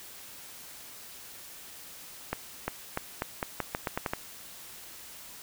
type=accelerating click train; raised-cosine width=0.5 ms; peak=-14 dBFS; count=11; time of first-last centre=2.33-4.135 s; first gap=350 ms; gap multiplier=0.84; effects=white hiss -47 dBFS RMS until 5.42 s